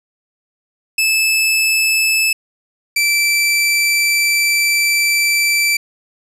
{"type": "tone pair in turn", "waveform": "sawtooth", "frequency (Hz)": [2616, 2332], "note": ["E7", "D7"], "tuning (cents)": [-14, -13], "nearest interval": "major second", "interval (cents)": 199, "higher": "first", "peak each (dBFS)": -9, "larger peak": "neither", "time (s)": [[0.98, 2.33], [2.96, 5.77]], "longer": "second", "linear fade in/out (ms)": 5, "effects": ["resampled to 32000 Hz", "7-bit"]}